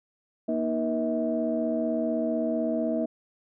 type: tone cluster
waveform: sine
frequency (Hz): 236.4 / 312.2 / 477.5 / 642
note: A#3 / D#4 / A#4 / E5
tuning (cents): +24 / +6 / +42 / -46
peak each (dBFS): -28 / -30 / -35 / -28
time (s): 0.48-3.06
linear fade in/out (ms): 10
effects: tanh soft clip ceiling -14 dBFS